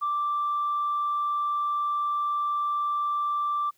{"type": "tone", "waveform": "sine", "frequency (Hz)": 1174, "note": "D6", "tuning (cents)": -1, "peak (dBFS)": -23, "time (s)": [0.01, 3.71], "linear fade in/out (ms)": 20, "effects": ["tanh soft clip ceiling -20 dBFS", "white hiss -66 dBFS RMS until 3.77 s"]}